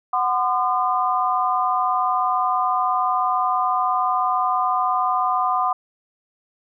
sine tone cluster, 741 / 1025 / 1214 Hz, F#5 / C6 / D#6, +2 / -36 / -43 cents, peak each -22 dBFS, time 0.13-5.73 s, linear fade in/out 5 ms, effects none

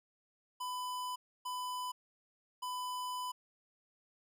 square tone bursts at uneven times, 1000 Hz, B5, 21 cents sharp, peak -38 dBFS, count 3, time 0.6-1.16 / 1.45-1.92 / 2.62-3.32 s, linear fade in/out 10 ms, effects none

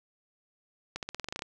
accelerating click train, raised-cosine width 0.2 ms, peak -18 dBFS, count 11, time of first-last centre 0.96-1.421 s, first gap 68 ms, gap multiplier 0.91, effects none

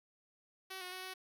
5% pulse tone with pitch steps, 378.7 / 364 / 371.6 / 374 Hz, F#4 / F#4 / F#4 / F#4, +40 / -28 / +7 / +19 cents, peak -32 dBFS, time 0.7-1.14 s, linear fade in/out 10 ms, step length 110 ms, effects none

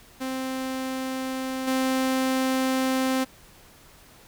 sawtooth tone with level steps, 261.6 Hz, C4, in tune, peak -24 / -18 dBFS, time 0.2-3.25 s, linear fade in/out 20 ms, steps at 1.67 s, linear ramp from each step 10 ms, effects pink hiss -52 dBFS RMS until 4.27 s

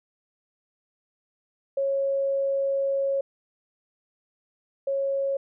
sine tone pair in turn, 549 / 549 Hz, C#5 / C#5, -17 / -17 cents, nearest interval unison, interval 0 cents, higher neither, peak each -22 / -23 dBFS, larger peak first, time 1.77-3.21 / 4.87-5.37 s, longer first, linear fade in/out 5 ms, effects none

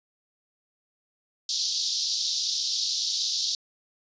white band-pass noise, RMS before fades -28 dBFS, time 1.49-3.55 s, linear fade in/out 2 ms, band 3700 to 5800 Hz, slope 48 dB/octave, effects resampled to 16000 Hz

